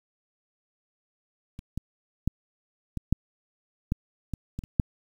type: clicks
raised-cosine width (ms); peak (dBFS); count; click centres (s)
5; -27 / -18 / -11 / -18 / -8 / -12 / -18 / -20 / -28 / -7; 10; 1.591 / 1.776 / 2.276 / 2.973 / 3.126 / 3.921 / 4.337 / 4.59 / 4.638 / 4.798
effects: 8-bit